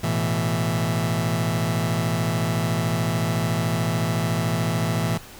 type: chord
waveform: sawtooth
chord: A suspended second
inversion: none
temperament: just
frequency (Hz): 110 / 123.75 / 165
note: A2 / B2 / E3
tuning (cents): 0 / +4 / +2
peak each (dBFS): -21 / -23 / -20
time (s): 0.03-5.18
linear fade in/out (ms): 10
effects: pink hiss -43 dBFS RMS until 5.39 s